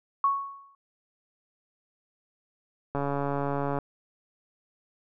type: tone with exponential decay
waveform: sine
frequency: 1108 Hz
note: C#6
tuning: 1 cent flat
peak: -18 dBFS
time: 0.24-0.75 s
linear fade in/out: 2 ms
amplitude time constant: 110 ms
type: click train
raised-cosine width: 1 ms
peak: -16 dBFS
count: 119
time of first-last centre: 2.95-3.787 s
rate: 141 Hz
effects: none